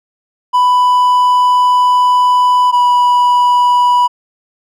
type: tone pair in turn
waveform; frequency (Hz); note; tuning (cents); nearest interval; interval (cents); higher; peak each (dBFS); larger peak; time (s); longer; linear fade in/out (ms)
triangle; 993 / 981; B5 / B5; +9 / -12; unison; 21; first; -5; neither; 0.53-2.72 / 2.72-4.08; first; 20
effects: none